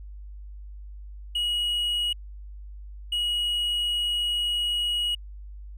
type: tone pair in turn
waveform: triangle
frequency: 2903 / 2903 Hz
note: F#7 / F#7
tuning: -34 / -34 cents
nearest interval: unison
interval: 0 cents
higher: neither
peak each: -22 dBFS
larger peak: neither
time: 1.35-2.13 / 3.12-5.15 s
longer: second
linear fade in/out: 5 ms
effects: added 50 Hz sine -38 dBFS peak until 5.77 s